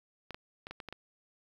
clicks, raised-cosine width 0.3 ms, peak -26 dBFS, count 7, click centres 0.307 / 0.345 / 0.669 / 0.71 / 0.802 / 0.887 / 0.926 s, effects 9-bit

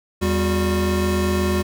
square tone cluster, 81.8 / 197.3 / 363.5 Hz, E2 / G3 / F#4, -13 / +11 / -31 cents, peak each -23 dBFS, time 0.21-1.63 s, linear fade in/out 20 ms, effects none

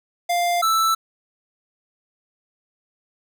square tone pair in turn, 698.5 / 1321.5 Hz, F5 / E6, 0 / +4 cents, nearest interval major seventh, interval 1104 cents, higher second, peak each -19 / -17 dBFS, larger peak second, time 0.29-0.62 / 0.62-0.95 s, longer neither, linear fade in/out 10 ms, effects none

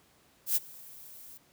violet noise with ADSR envelope, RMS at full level -25 dBFS, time 0.46-1.38 s, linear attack 100 ms, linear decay 28 ms, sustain -24 dB, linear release 10 ms, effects pink hiss -64 dBFS RMS until 1.52 s + high-pass 80 Hz 12 dB/octave

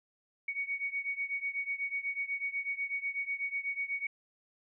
sine beating tone pair, 2233 / 2241.1 Hz, C#7 / C#7, +12 / +18 cents, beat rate 8.1 Hz, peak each -35 / -37 dBFS, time 0.48-4.07 s, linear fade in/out 5 ms, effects none

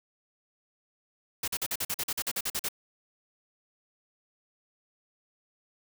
white noise bursts, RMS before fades -31 dBFS, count 14, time 1.43-2.687 s, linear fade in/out 5 ms, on 48 ms, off 45 ms, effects none

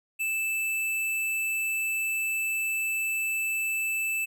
square tone, 2637 Hz, E7, in tune, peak -27 dBFS, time 0.19-4.26 s, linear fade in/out 20 ms, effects none

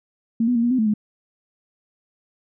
sine tone with pitch steps, 228.2 / 246.3 / 232 / 239.5 / 257.3 / 218.8 / 211.3 Hz, A#3 / B3 / A#3 / A#3 / C4 / A3 / G#3, -37 / -5 / -8 / +47 / -29 / -9 / +30 cents, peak -16 dBFS, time 0.4-0.939 s, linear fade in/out 5 ms, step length 77 ms, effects none

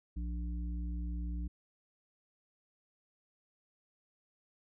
harmonic tone, 59.1 Hz, A#1, 24 cents sharp, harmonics 1 / 3 / 5, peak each -35 / -45 / -49 dBFS, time 0.16-1.48 s, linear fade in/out 10 ms, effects none

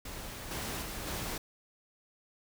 pink noise with level steps, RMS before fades -43 / -37 / -40 / -37 dBFS, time 0.05-1.38 s, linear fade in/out 5 ms, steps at 0.51 / 0.82 / 1.07 s, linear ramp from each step 2 ms, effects none

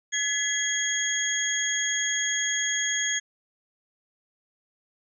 sine tone cluster, 1698 / 2017 / 3290 / 6610 Hz, G#6 / B6 / G#7 / G#8, +38 / +36 / -17 / -9 cents, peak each -30 / -32 / -31 / -27 dBFS, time 0.12-3.2 s, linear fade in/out 20 ms, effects none

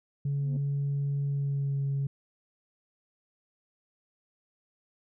sine tone with pitch glide, 141 to 138.58 Hz, C#3 to C#3, +30 to 0 cents, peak -25 dBFS, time 0.25-2.07 s, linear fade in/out 5 ms, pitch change -30 cents, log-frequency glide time 1.27-1.82 s
sine tone with exponential growth, 241.5 Hz, B3, 39 cents flat, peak -31 dBFS, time 0.28-0.57 s, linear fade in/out 5 ms, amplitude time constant 62 ms
effects tanh soft clip ceiling -24 dBFS

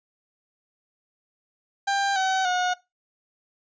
30% pulse tone with pitch steps, 794 / 759 / 725.6 Hz, G5 / F#5 / F#5, +22 / +44 / -34 cents, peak -19 dBFS, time 1.87-2.74 s, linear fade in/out 10 ms, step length 290 ms, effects noise-tail reverb RT60 0.2 s tail -19 dB re dry + resampled to 16000 Hz

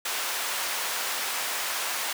pink high-pass noise, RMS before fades -30 dBFS, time 0.05-2.13 s, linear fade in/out 5 ms, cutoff 880 Hz, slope 12 dB/octave, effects none

